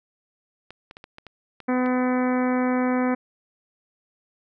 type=clicks; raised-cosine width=0.3 ms; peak=-25 dBFS; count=8; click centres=0.706 / 0.911 / 0.969 / 1.041 / 1.184 / 1.267 / 1.603 / 1.861 s
type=harmonic tone; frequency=252.2 Hz; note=B3; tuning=36 cents sharp; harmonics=1 / 2 / 3 / 4 / 5 / 6 / 7 / 8 / 9; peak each=-21 / -27 / -31 / -33 / -35 / -37 / -38 / -39 / -40 dBFS; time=1.68-3.15 s; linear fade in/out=10 ms
effects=none